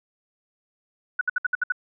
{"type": "tone bursts", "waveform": "sine", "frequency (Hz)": 1480, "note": "F#6", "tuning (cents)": 0, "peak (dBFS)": -19, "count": 7, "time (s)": [1.19, 1.722], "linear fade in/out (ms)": 5, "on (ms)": 22, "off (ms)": 63, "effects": []}